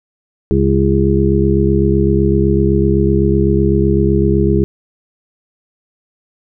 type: harmonic tone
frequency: 67.9 Hz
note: C#2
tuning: 35 cents flat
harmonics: 1 / 2 / 3 / 5 / 6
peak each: -16 / -16 / -16 / -16 / -16 dBFS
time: 0.51-4.64 s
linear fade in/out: 0 ms
effects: none